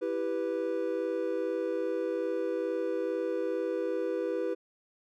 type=chord; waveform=triangle; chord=E minor; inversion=none; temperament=equal; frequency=329.6 / 392 / 493.9 Hz; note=E4 / G4 / B4; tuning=0 / 0 / 0 cents; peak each=-33 / -32 / -30 dBFS; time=0.01-4.55 s; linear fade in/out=20 ms; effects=none